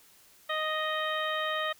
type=harmonic tone; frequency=622.3 Hz; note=D#5; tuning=in tune; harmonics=1 / 2 / 3 / 4 / 5 / 6; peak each=-34 / -33 / -34 / -44 / -38 / -40 dBFS; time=0.49-1.73 s; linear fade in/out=10 ms; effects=white hiss -59 dBFS RMS until 1.79 s